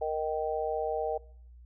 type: harmonic tone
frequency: 155.56 Hz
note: D#3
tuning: in tune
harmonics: 3 / 4 / 5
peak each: -32 / -33 / -34 dBFS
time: 0.01-1.18 s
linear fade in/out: 10 ms
effects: noise-tail reverb RT60 0.6 s tail -23 dB re dry + added 60 Hz sine -49 dBFS peak until 1.65 s